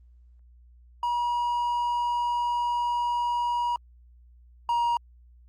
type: tone pair in turn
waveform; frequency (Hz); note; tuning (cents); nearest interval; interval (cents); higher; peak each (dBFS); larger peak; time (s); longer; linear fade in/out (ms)
triangle; 960 / 947.3; B5 / A#5; -49 / +28; unison; 23; first; -22 / -20; second; 1.03-3.76 / 4.69-4.97; first; 2
effects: added 60 Hz sine -51 dBFS peak until 5.48 s + Opus 24 kbps